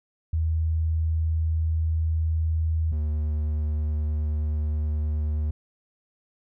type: tone pair in turn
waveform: sine / triangle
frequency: 80.3 / 75.79 Hz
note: E2 / D#2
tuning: -45 / -45 cents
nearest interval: minor second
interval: 100 cents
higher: first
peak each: -21 dBFS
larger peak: neither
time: 0.33-2.92 / 2.92-5.51 s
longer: neither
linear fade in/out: 5 ms
effects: none